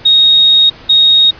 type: tone pair in turn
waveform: sine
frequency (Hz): 3743 / 3743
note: A#7 / A#7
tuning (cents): +6 / +6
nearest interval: unison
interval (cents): 0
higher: neither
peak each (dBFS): -4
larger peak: neither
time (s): 0.05-0.7 / 0.89-1.31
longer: first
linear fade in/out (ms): 10
effects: pink hiss -35 dBFS RMS until 1.39 s + resampled to 11025 Hz